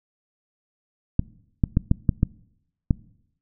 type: clicks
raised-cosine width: 5 ms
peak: -5 dBFS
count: 7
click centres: 1.194 / 1.638 / 1.771 / 1.914 / 2.092 / 2.231 / 2.908 s
effects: noise-tail reverb RT60 0.8 s tail -23 dB re dry